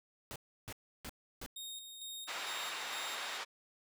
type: noise bursts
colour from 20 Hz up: pink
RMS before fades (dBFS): -45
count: 4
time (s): 0.31-1.462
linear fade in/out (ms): 0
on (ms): 48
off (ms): 320
type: tone with tremolo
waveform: sawtooth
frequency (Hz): 3712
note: A#7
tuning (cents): -8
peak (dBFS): -40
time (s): 1.56-3.38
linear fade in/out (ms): 5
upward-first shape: square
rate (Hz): 2.2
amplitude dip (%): 45
type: band-pass noise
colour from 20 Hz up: pink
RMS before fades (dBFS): -42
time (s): 2.27-3.45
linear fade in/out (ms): 20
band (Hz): 910 to 4500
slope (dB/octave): 12
effects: none